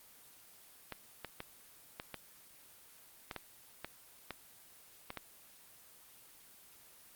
clicks, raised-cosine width 0.3 ms, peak -24 dBFS, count 11, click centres 0.923 / 1.247 / 1.404 / 1.999 / 2.143 / 3.312 / 3.363 / 3.846 / 4.307 / 5.104 / 5.173 s, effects white hiss -59 dBFS RMS until 7.15 s + Opus 24 kbps

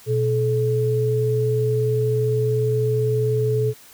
sine tone pair together, 121.69 / 431.4 Hz, B2 / A4, -25 / -34 cents, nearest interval octave + minor seventh, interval 2191 cents, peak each -20 dBFS, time 0.06-3.74 s, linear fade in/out 50 ms, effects white hiss -47 dBFS RMS until 3.93 s

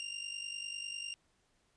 sawtooth tone with amplitude modulation, 2792 Hz, F7, 1 cent flat, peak -33 dBFS, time 0-1.14 s, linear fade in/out 0 ms, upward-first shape sine, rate 50 Hz, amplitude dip 70%, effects pink hiss -74 dBFS RMS until 1.76 s + resampled to 22050 Hz

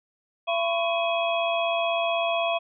sine tone cluster, 676 / 1012 / 1108 / 2528 / 3316 Hz, E5 / B5 / C#6 / D#7 / G#7, +43 / +42 / -1 / +27 / -3 cents, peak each -24 / -33 / -33 / -30 / -33 dBFS, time 0.47-2.59 s, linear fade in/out 20 ms, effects none

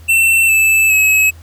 square tone with pitch steps, 2690 / 2629 / 2569 Hz, E7 / E7 / E7, +34 / -5 / -45 cents, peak -9 dBFS, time 0.08-1.31 s, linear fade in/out 20 ms, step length 410 ms, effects added 82 Hz sine -35 dBFS peak until 1.42 s + pink hiss -47 dBFS RMS until 1.42 s

